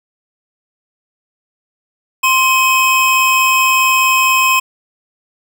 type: tone pair together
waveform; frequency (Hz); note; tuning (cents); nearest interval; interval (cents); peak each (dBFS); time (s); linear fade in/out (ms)
square; 1046.5 / 2538; C6 / D#7; 0 / +34; octave + minor third; 1534; -13; 2.23-4.6; 10
effects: none